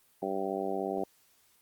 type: harmonic tone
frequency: 97 Hz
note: G2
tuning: 18 cents flat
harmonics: 2 / 3 / 4 / 5 / 6 / 7 / 8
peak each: -40 / -39 / -35 / -39 / -39 / -38 / -38 dBFS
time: 0.22-1.04 s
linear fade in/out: 5 ms
effects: white hiss -66 dBFS RMS until 1.61 s + Opus 32 kbps